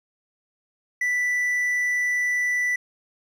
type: tone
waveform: triangle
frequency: 1975 Hz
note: B6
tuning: in tune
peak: -19 dBFS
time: 1.01-2.76 s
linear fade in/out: 5 ms
effects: none